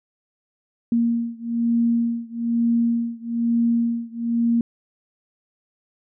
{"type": "beating tone pair", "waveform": "sine", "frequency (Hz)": [233.1, 234.2], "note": ["A#3", "A#3"], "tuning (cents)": [0, 8], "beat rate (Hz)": 1.1, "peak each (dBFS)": [-21, -22], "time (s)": [0.92, 4.61], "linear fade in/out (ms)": 2, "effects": []}